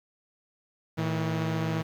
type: tone pair together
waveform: sawtooth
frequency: 112.08 / 160.9 Hz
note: A2 / E3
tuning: +32 / -42 cents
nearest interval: tritone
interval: 626 cents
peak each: -28 / -24 dBFS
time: 0.97-1.83 s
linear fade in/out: 20 ms
effects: low-pass 4000 Hz 12 dB/octave + 9-bit